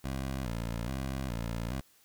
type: tone with vibrato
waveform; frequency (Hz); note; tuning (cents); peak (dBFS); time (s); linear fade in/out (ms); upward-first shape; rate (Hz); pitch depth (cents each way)
15% pulse; 61.74; B1; 0; -27; 0.04-1.81; 5; square; 1.2; 130
effects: white hiss -64 dBFS RMS until 2.04 s